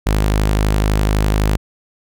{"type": "tone", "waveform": "sawtooth", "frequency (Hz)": 51.91, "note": "G#1", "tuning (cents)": 0, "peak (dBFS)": -9, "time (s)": [0.06, 1.57], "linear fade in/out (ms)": 10, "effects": []}